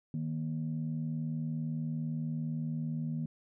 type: tone pair together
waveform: sine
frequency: 155.56 / 235.6 Hz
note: D#3 / A#3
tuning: 0 / +19 cents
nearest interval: perfect fifth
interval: 719 cents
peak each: -33 / -36 dBFS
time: 0.14-3.26 s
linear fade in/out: 2 ms
effects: tanh soft clip ceiling -26 dBFS